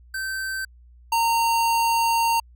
square tone pair in turn, 1549 / 921 Hz, G6 / A#5, -21 / -21 cents, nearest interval major sixth, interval 900 cents, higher first, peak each -27 / -19 dBFS, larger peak second, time 0.14-0.65 / 1.12-2.4 s, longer second, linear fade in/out 5 ms, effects added 60 Hz sine -47 dBFS peak until 2.55 s

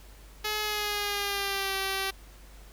5% pulse tone with pitch glide, 424.8 to 387.3 Hz, G#4 to G4, +39 to -21 cents, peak -17 dBFS, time 0.44-2.11 s, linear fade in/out 10 ms, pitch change -160 cents, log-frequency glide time 0.61-1.75 s, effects added 49 Hz sine -48 dBFS peak until 2.72 s + pink hiss -55 dBFS RMS until 2.72 s

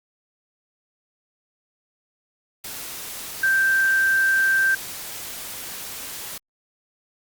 sine tone in noise, 1568 Hz, G6, in tune, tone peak -16 dBFS, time 3.43-4.75 s, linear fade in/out 5 ms, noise white, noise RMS -34 dBFS, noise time 2.64-6.38 s, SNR +15 dB, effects Opus 48 kbps

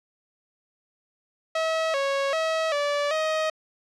sawtooth tone with pitch steps, 644 / 552 / 643 / 579 / 629 Hz, E5 / C#5 / E5 / D5 / D#5, -41 / -7 / -43 / -25 / +19 cents, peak -19 dBFS, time 1.55-3.5 s, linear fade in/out 5 ms, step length 390 ms, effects low-pass 5000 Hz 12 dB/octave

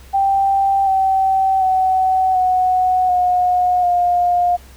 sine tone with pitch steps, 784 / 768.3 / 752.9 / 737.9 / 723.1 / 708.6 Hz, G5 / G5 / F#5 / F#5 / F#5 / F5, 0 / -35 / +30 / -5 / -40 / +25 cents, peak -12 dBFS, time 0.13-4.57 s, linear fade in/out 20 ms, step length 740 ms, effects added 65 Hz sine -40 dBFS peak until 4.76 s + pink hiss -46 dBFS RMS until 4.76 s

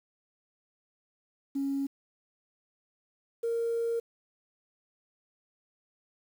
sine tone pair in turn, 275.8 / 463.8 Hz, C#4 / A#4, -9 / -9 cents, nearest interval major sixth, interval 900 cents, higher second, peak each -27 / -26 dBFS, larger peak second, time 1.55-1.87 / 3.43-4 s, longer second, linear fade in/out 10 ms, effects tanh soft clip ceiling -24 dBFS + 9-bit

